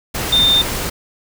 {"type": "tone in noise", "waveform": "sine", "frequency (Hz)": 3615, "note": "A7", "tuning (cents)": 46, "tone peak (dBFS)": -10, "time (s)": [0.32, 0.62], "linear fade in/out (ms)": 10, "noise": "pink", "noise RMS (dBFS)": -22, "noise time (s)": [0.14, 0.9], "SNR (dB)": 9, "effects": []}